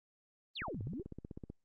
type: exponential two-way sweep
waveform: sine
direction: down then up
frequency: 4818 to 88.6 to 439.3 Hz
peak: -39 dBFS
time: 0.55-1.03 s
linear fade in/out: 20 ms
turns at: 0.82 s
type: click train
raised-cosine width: 3 ms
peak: -32 dBFS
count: 15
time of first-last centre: 0.62-1.501 s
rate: 15.9 Hz
effects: Opus 32 kbps